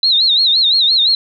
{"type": "tone with vibrato", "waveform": "sine", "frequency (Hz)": 3951, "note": "B7", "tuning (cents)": 0, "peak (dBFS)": -9, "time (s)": [0.03, 1.15], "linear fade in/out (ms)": 2, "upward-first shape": "sine", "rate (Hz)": 5.8, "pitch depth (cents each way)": 150, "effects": []}